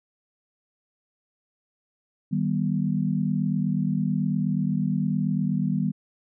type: chord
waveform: sine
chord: Eb augmented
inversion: none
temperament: just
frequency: 155.56 / 194.45 / 243.1 Hz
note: Eb3 / G3 / B3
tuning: 0 / -14 / -27 cents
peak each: -26 / -25 / -28 dBFS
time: 2.31-5.92 s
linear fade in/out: 20 ms
effects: none